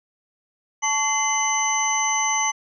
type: tone cluster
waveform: sine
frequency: 872 / 1124 / 2066 / 2982 / 6120 Hz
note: A5 / C#6 / C7 / F#7 / G8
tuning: -16 / +24 / -22 / +13 / -42 cents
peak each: -24 / -29 / -26 / -32 / -23 dBFS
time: 0.82-2.52 s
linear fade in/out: 20 ms
effects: none